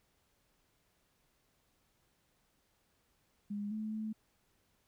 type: tone with pitch steps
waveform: sine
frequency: 205.1 / 216.1 / 217.3 Hz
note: G#3 / A3 / A3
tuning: -21 / -31 / -21 cents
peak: -36 dBFS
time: 3.5-4.13 s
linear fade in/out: 10 ms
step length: 210 ms
effects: pink hiss -75 dBFS RMS until 4.87 s